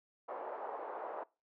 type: band-pass noise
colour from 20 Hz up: white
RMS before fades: -43 dBFS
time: 0.28-1.24 s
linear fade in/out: 10 ms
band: 450 to 960 Hz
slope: 24 dB/octave
effects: noise-tail reverb RT60 0.3 s tail -24 dB re dry